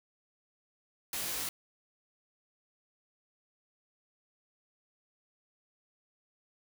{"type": "noise with comb filter", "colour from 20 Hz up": "white", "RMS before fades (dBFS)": -36, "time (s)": [1.13, 1.49], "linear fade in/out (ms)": 2, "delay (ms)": 20, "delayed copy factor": 0.95, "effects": []}